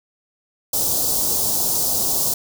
white band-stop noise, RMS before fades -20 dBFS, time 0.73-2.34 s, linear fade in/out 5 ms, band 880 to 4600 Hz, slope 24 dB/octave, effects none

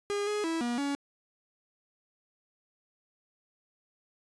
45% pulse tone with pitch steps, 407.3 / 418 / 327.6 / 239.9 / 282.2 Hz, G#4 / G#4 / E4 / A#3 / C#4, -34 / +11 / -11 / +50 / +31 cents, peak -29 dBFS, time 0.1-0.95 s, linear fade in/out 0 ms, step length 170 ms, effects resampled to 22050 Hz

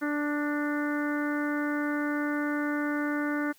harmonic tone with a mistuned harmonic, 293.7 Hz, D4, in tune, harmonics 1 / 2 / 3 / 4 / 5 / 6 / 7, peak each -28 / -37 / -42 / -39 / -35 / -39 / -44 dBFS, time 0.01-3.53 s, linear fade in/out 20 ms, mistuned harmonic 6, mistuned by +22 cents, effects white hiss -60 dBFS RMS until 3.58 s

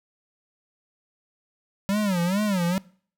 square tone with vibrato, 190.8 Hz, G3, 47 cents flat, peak -22 dBFS, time 1.89-2.78 s, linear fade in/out 0 ms, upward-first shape sine, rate 2.3 Hz, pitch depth 190 cents each way, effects noise-tail reverb RT60 0.5 s tail -23 dB re dry

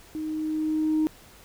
sine tone with level ramp, 311.1 Hz, D#4, in tune, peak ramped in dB -29 to -18 dBFS, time 0.15-1.07 s, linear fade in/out 0 ms, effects tanh soft clip ceiling -17 dBFS + pink hiss -51 dBFS RMS until 1.44 s

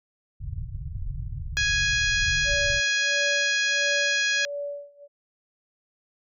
pink low-pass noise, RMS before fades -32 dBFS, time 0.4-2.81 s, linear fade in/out 20 ms, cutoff 150 Hz, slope 96 dB/octave
harmonic tone, 830.6 Hz, G#5, in tune, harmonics 2 / 3 / 4 / 5 / 6 / 7 / 8, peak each -24 / -28 / -30 / -32 / -34 / -35 / -36 dBFS, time 1.57-4.45 s, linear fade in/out 0 ms
sine tone with tremolo, 574 Hz, D5, 40 cents flat, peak -28 dBFS, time 2.44-5.08 s, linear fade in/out 50 ms, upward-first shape sine, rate 1.5 Hz, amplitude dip 95%
effects none

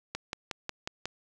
click train, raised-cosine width 0.2 ms, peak -16 dBFS, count 6, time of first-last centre 0.15-1.056 s, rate 5.52 Hz, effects none

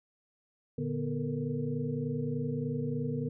sine tone cluster, 116.1 / 146.4 / 244.8 / 447.5 / 470.8 Hz, A#2 / D3 / B3 / A4 / A#4, -7 / -5 / -15 / +29 / +17 cents, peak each -40 / -34 / -35 / -40 / -40 dBFS, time 0.78-3.29 s, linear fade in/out 5 ms, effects none

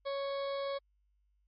harmonic tone with a mistuned harmonic, 554.4 Hz, C#5, in tune, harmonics 1 / 2 / 3 / 4 / 6 / 7 / 8 / 9, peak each -34 / -42 / -53 / -50 / -50 / -54 / -52 / -61 dBFS, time 0.05-0.79 s, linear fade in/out 20 ms, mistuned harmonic 8, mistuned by -17 cents, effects added 50 Hz sine -70 dBFS peak until 1.47 s + MP3 32 kbps

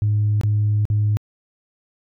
sine tone with dropouts, 105 Hz, G#2, 19 cents sharp, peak -14 dBFS, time 0.02-1.17 s, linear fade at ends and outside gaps 0 ms, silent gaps 0.412-0.435 / 0.853-0.901 s, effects tanh soft clip ceiling -12 dBFS

